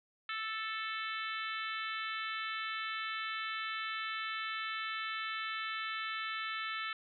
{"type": "harmonic tone", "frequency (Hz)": 440, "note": "A4", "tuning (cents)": 0, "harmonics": [3, 4, 5, 6, 7, 8, 9], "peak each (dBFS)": [-40, -42, -44, -46, -47, -48, -49], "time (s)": [0.29, 6.93], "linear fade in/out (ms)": 2, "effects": []}